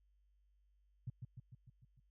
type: tone with echo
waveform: sine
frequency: 123.47 Hz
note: B2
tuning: in tune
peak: -39 dBFS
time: 1.07-1.1 s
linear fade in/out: 5 ms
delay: 150 ms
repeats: 6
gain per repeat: -4 dB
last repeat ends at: 2 s
effects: added 50 Hz sine -70 dBFS peak until 2.1 s